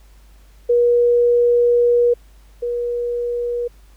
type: tone pair in turn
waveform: sine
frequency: 480.1 / 480.1 Hz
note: B4 / B4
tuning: -49 / -49 cents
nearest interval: unison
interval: 0 cents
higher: neither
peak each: -11 / -19 dBFS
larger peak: first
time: 0.69-2.14 / 2.62-3.68 s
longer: first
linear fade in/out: 10 ms
effects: added 50 Hz sine -44 dBFS peak until 3.96 s + pink hiss -56 dBFS RMS until 3.96 s